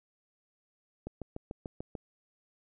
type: click train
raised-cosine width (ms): 2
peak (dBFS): -25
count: 7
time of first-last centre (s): 1.07-1.952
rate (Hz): 6.8
effects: none